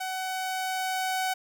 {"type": "tone with level ramp", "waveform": "sawtooth", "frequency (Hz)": 751, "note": "F#5", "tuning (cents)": 26, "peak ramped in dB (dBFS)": [-27, -22], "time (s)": [0, 1.34], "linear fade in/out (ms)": 10, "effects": []}